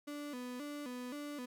35% pulse tone with vibrato, 269.3 Hz, C#4, 50 cents flat, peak -40 dBFS, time 0.07-1.46 s, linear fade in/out 10 ms, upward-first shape square, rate 1.9 Hz, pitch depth 140 cents each way, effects none

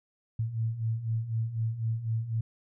sine beating tone pair, 110.3 / 114.3 Hz, A2 / A#2, +5 / -34 cents, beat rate 4 Hz, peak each -34 / -29 dBFS, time 0.39-2.41 s, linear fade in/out 5 ms, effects none

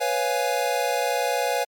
square chord, C# dominant seventh, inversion third, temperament equal, 493.9 / 554.4 / 698.5 / 830.6 Hz, B4 / C#5 / E#5 / G#5, 0 / 0 / 0 / 0 cents, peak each -28 dBFS, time 0-1.65 s, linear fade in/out 20 ms, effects MP3 96 kbps

